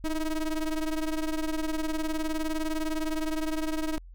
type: ring-modulated tone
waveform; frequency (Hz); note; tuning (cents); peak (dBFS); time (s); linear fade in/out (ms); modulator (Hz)
square; 159.8; D#3; +47; -25; 0.04-3.98; 0; 150
effects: added 43 Hz sine -44 dBFS peak until 4.14 s